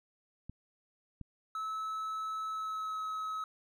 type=clicks; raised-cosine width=5 ms; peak=-31 dBFS; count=2; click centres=0.496 / 1.213 s
type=tone with pitch glide; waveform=triangle; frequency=1300 to 1282.8 Hz; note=E6 to E6; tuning=-24 to -48 cents; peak=-33 dBFS; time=1.55-3.44 s; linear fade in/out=2 ms; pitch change=-24 cents; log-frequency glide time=2.5-3.01 s
effects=none